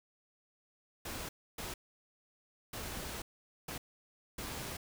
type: noise bursts at uneven times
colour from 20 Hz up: pink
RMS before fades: -42 dBFS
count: 5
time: 1.05-1.29 / 1.58-1.74 / 2.73-3.22 / 3.68-3.78 / 4.38-4.77 s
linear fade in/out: 5 ms
effects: none